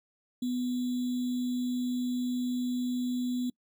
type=tone with sample-and-hold; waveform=sine; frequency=248.3 Hz; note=B3; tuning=9 cents sharp; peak=-28 dBFS; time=0.42-3.5 s; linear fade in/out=5 ms; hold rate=3675 Hz; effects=noise-tail reverb RT60 0.1 s tail -25 dB re dry